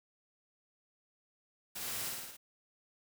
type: noise with echo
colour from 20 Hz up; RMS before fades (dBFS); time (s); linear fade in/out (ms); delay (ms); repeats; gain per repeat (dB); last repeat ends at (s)
white; -42; 1.75-2.1; 10; 54; 5; -2; 2.37
effects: none